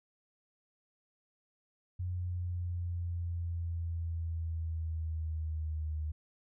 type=linear sweep; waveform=sine; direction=down; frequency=90 to 76.7 Hz; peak=-33 dBFS; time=1.99-6.12 s; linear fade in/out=10 ms; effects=none